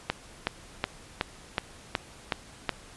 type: click train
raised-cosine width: 0.3 ms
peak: -9 dBFS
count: 8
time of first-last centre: 0.1-2.693 s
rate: 2.7 Hz
effects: pink hiss -50 dBFS RMS until 2.96 s + resampled to 24000 Hz